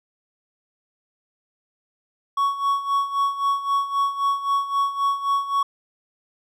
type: tone with tremolo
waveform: triangle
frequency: 1115 Hz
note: C#6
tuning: 10 cents sharp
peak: -15 dBFS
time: 2.37-5.63 s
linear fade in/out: 5 ms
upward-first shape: sine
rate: 3.8 Hz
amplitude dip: 75%
effects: none